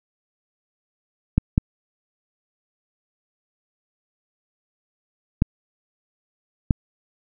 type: clicks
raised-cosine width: 5 ms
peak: -3 dBFS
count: 4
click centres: 1.38 / 1.579 / 5.421 / 6.708 s
effects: none